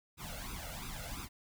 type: noise with flanger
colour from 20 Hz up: pink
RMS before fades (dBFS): -43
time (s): 0.17-1.29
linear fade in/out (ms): 50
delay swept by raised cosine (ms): 0.8 to 1.47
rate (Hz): 2.9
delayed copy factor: +0.85
effects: none